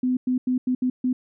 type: tone bursts at uneven times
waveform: sine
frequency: 253 Hz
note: B3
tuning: 42 cents sharp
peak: -19 dBFS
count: 6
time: 0.03-0.17 / 0.27-0.38 / 0.47-0.58 / 0.67-0.75 / 0.82-0.9 / 1.04-1.13 s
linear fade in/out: 5 ms
effects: none